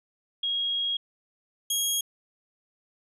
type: tone pair in turn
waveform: sine / 15% pulse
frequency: 3283 / 3283 Hz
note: G#7 / G#7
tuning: -21 / -21 cents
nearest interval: unison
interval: 0 cents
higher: neither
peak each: -25 / -17 dBFS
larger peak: second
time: 0.43-0.97 / 1.7-2.01 s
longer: first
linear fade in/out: 5 ms
effects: resampled to 32000 Hz